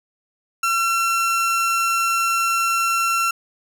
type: tone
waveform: 30% pulse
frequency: 1355 Hz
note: E6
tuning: 47 cents sharp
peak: -15 dBFS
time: 0.63-3.31 s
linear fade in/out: 5 ms
effects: none